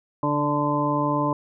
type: harmonic tone with a mistuned harmonic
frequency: 146.83 Hz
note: D3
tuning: in tune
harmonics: 1 / 2 / 3 / 4 / 6 / 7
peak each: -28 / -25 / -34 / -28 / -29 / -25 dBFS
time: 0.23-1.33 s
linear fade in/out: 2 ms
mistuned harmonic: 1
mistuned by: -29 cents
effects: none